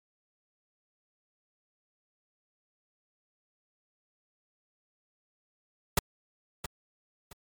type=noise with echo; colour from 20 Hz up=pink; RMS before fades=-22 dBFS; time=5.97-5.99 s; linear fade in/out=5 ms; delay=670 ms; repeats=2; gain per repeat=-12 dB; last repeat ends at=7.33 s; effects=MP3 96 kbps